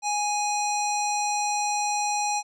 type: tone with low-pass filter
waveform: square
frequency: 830 Hz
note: G#5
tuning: 1 cent flat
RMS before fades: -26 dBFS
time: 0.02-2.43 s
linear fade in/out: 50 ms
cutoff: 6800 Hz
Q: 7.1
effects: none

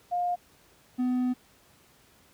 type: tone pair in turn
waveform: sine / triangle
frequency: 709 / 250.7 Hz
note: F5 / B3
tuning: +26 / +26 cents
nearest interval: octave + tritone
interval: 1800 cents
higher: first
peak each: -25 / -22 dBFS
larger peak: second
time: 0.11-0.36 / 0.98-1.34 s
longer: second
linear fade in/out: 20 ms
effects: pink hiss -60 dBFS RMS until 2.33 s + high-pass 60 Hz 12 dB/octave

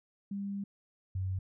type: tone pair in turn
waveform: sine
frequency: 199.5 / 94.15 Hz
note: G3 / F#2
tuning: +31 / +31 cents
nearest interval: octave + minor second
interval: 1300 cents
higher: first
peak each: -34 / -31 dBFS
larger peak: second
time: 0.31-0.64 / 1.15-1.39 s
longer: first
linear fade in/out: 5 ms
effects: none

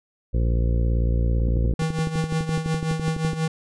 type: harmonic tone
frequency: 57.9 Hz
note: A#1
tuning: 11 cents flat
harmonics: 1 / 2 / 3 / 4 / 5 / 6 / 7 / 8 / 9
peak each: -19 / -25 / -32 / -35 / -39 / -38 / -42 / -38 / -38 dBFS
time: 0.33-1.74 s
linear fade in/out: 20 ms
type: click train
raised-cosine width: 3 ms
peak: -16 dBFS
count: 24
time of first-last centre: 1.4-3.333 s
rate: 11.9 Hz
type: tone with tremolo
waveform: square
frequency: 160 Hz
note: D#3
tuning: 49 cents sharp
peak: -20 dBFS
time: 1.79-3.48 s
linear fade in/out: 5 ms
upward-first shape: triangle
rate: 5.6 Hz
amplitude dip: 75%
effects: resampled to 22050 Hz

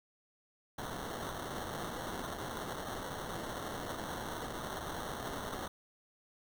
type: noise with sample-and-hold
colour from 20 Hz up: white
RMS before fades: -41 dBFS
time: 0.78-5.68 s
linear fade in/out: 5 ms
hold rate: 2450 Hz
effects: none

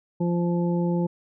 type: harmonic tone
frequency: 173.3 Hz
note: F3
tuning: 13 cents flat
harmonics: 1 / 2 / 3 / 5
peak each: -22 / -28 / -32 / -36 dBFS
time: 0.2-1.07 s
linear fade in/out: 10 ms
effects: none

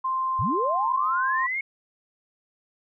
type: tone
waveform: sine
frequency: 1046.5 Hz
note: C6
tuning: in tune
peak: -23 dBFS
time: 0.04-1.47 s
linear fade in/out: 10 ms
type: linear sweep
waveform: sine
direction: up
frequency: 73.42 to 2200 Hz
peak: -25 dBFS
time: 0.39-1.61 s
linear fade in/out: 5 ms
effects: none

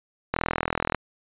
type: click train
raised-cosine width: 0.5 ms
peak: -8 dBFS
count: 26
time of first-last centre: 0.34-0.947 s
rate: 41.2 Hz
effects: resampled to 8000 Hz

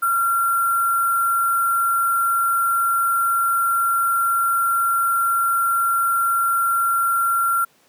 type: tone with sample-and-hold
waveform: sine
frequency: 1372 Hz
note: F6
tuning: 31 cents flat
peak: -16 dBFS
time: 0.02-7.65 s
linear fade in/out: 10 ms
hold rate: 11025 Hz
effects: pink hiss -57 dBFS RMS until 7.88 s + high-pass 200 Hz 12 dB/octave

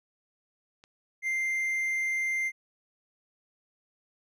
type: clicks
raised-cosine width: 0.2 ms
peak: -35 / -44 dBFS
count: 2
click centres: 0.839 / 1.876 s
type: tone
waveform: triangle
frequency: 2093 Hz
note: C7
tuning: in tune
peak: -25 dBFS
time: 1.22-2.52 s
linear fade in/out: 50 ms
effects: none

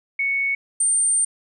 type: tone pair in turn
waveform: sine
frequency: 2217 / 8868 Hz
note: C#7 / C#9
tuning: 0 / 0 cents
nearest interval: 2 octaves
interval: 2400 cents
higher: second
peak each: -19 / -16 dBFS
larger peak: second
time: 0.19-0.55 / 0.8-1.25 s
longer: second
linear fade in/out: 5 ms
effects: none

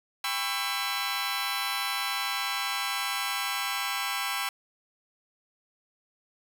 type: chord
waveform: 15% pulse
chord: C# half-diminished seventh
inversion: second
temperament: just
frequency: 798.3 / 997.9 / 1108.7 / 1330.5 Hz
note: G5 / B5 / C#6 / E6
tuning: +31 / +18 / 0 / +16 cents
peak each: -28 dBFS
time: 0.24-4.49 s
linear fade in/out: 2 ms
effects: none

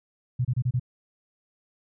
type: tone bursts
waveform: sine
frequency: 124.7 Hz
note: B2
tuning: 17 cents sharp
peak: -21 dBFS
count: 5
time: 0.39-0.797 s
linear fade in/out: 10 ms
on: 59 ms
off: 28 ms
effects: none

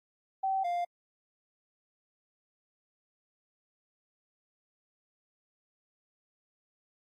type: tone pair in turn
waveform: sine / triangle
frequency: 770 / 699.4 Hz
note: G5 / F5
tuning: -31 / +2 cents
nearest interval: major second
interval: 167 cents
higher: first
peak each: -27 / -27 dBFS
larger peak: neither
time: 0.43-0.64 / 0.64-0.85 s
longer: neither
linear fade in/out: 10 ms
effects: AAC 64 kbps

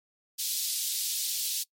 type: high-pass noise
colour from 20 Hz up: pink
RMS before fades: -31 dBFS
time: 0.38-1.64 s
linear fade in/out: 20 ms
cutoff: 3700 Hz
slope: 24 dB/octave
effects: noise-tail reverb RT60 0.1 s tail -24 dB re dry + MP3 64 kbps

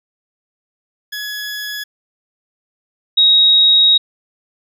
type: tone pair in turn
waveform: 20% pulse / sine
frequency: 1687 / 3787 Hz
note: G#6 / A#7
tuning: +27 / +27 cents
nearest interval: octave + major second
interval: 1400 cents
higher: second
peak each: -18 / -7 dBFS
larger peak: second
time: 1.12-1.84 / 3.17-3.98 s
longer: second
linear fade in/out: 10 ms
effects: none

